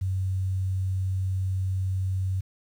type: tone with quantisation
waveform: sine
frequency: 94.4 Hz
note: F#2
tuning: 35 cents sharp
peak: -24 dBFS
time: 0.01-2.41 s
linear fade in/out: 10 ms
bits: 9
effects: none